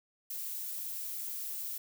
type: noise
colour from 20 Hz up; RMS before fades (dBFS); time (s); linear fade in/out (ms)
violet; -39; 0.3-1.78; 5
effects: none